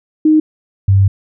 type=tone pair in turn; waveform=sine; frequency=310 / 97.64 Hz; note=D#4 / G2; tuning=-6 / -6 cents; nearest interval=octave + minor sixth; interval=2000 cents; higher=first; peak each=-6 dBFS; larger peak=neither; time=0.25-0.4 / 0.88-1.08 s; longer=second; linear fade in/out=5 ms; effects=none